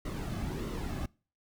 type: noise with flanger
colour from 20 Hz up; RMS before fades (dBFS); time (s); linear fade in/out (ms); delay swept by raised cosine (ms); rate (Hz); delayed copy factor
brown; -36; 0.05-1.06; 5; 1.2 to 2.16; 1.6; -0.6
effects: noise-tail reverb RT60 0.4 s tail -25 dB re dry